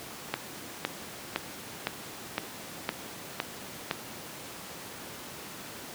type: click train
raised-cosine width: 0.3 ms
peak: -11 dBFS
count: 8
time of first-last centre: 0.34-3.911 s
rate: 1.96 Hz
effects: pink hiss -42 dBFS RMS until 5.94 s + high-pass 150 Hz 12 dB/octave